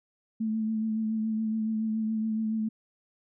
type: tone with vibrato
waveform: sine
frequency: 219.6 Hz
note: A3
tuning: 3 cents flat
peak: -26 dBFS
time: 0.4-2.69 s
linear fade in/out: 10 ms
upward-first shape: triangle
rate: 7.1 Hz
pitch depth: 30 cents each way
effects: none